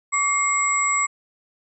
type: tone cluster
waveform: sine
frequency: 1143 / 2134 / 7740 Hz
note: D6 / C7 / B8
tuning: -47 / +34 / -36 cents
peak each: -22 / -23 / -23 dBFS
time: 0.12-1.07 s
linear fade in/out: 20 ms
effects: none